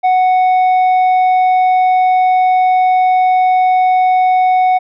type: tone with tanh clipping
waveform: sine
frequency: 740 Hz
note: F#5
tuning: in tune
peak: -9 dBFS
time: 0.03-4.79 s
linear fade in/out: 20 ms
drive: 5 dB
effects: none